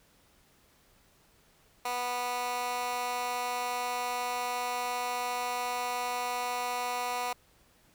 15% pulse tone with high-pass filter, 245.7 Hz, B3, 9 cents flat, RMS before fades -33 dBFS, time 1.85-7.33 s, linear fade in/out 5 ms, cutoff 840 Hz, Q 1.3, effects pink hiss -64 dBFS RMS until 7.94 s

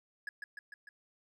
triangle tone with echo, 1685 Hz, G#6, 25 cents sharp, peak -35 dBFS, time 0.27-0.29 s, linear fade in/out 2 ms, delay 150 ms, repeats 4, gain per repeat -3 dB, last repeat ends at 0.89 s, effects none

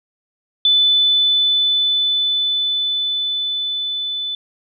sine tone with level ramp, 3500 Hz, A7, 10 cents flat, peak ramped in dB -10 to -21 dBFS, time 0.65-4.35 s, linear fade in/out 2 ms, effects none

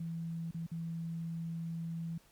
sine tone with dropouts, 165.7 Hz, E3, 9 cents sharp, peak -36 dBFS, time 0-2.18 s, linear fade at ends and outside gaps 5 ms, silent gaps 0.511-0.544 / 0.666-0.715 s, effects pink hiss -65 dBFS RMS until 2.31 s + MP3 96 kbps

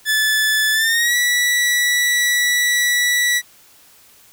sawtooth tone with pitch glide, 1737 to 1949.7 Hz, A6 to B6, -23 to -23 cents, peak -11 dBFS, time 0.05-3.42 s, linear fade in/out 50 ms, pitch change +200 cents, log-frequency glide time 0.73-1.16 s, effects white hiss -49 dBFS RMS until 4.32 s

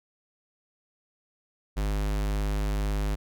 square tone, 51 Hz, G#1, 31 cents flat, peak -26 dBFS, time 1.76-3.16 s, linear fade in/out 20 ms, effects none

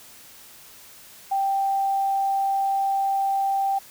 sine tone, 784 Hz, G5, in tune, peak -20 dBFS, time 1.31-3.79 s, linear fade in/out 10 ms, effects white hiss -47 dBFS RMS until 3.9 s

